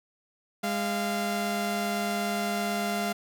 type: tone pair together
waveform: sawtooth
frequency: 204.8 / 692 Hz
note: G#3 / F5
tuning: -24 / -16 cents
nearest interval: octave + major sixth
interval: 2108 cents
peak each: -26 dBFS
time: 0.63-3.13 s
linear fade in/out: 10 ms
effects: none